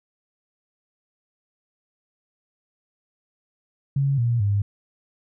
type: tone with pitch steps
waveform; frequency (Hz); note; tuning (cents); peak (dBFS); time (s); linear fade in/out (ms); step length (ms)
sine; 138.5 / 118.5 / 101.39; C#3 / A#2 / G#2; -1 / +29 / -41; -18; 3.96-4.62; 5; 220
effects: none